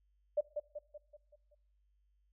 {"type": "tone with echo", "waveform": "sine", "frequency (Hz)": 594, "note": "D5", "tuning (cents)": 20, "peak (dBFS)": -27, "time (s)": [0.37, 0.41], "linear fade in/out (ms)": 10, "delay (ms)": 190, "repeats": 6, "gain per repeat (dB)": -6, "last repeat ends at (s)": 1.55, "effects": ["noise-tail reverb RT60 0.7 s tail -21 dB re dry", "added 50 Hz sine -70 dBFS peak until 2.32 s"]}